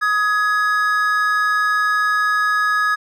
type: tone pair together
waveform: triangle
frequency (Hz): 1256 / 1676.6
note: D#6 / G#6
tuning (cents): +16 / +16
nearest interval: perfect fourth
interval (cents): 500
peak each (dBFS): -16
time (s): 0.01-2.96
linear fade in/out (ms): 20
effects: none